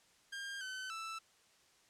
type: tone with pitch steps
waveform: sawtooth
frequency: 1605 / 1522 / 1323 Hz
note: G6 / F#6 / E6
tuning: +40 / +48 / +6 cents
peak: -38 dBFS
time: 0.32-1.19 s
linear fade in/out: 10 ms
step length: 290 ms
effects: white hiss -68 dBFS RMS until 1.89 s + low-pass 8000 Hz 12 dB/octave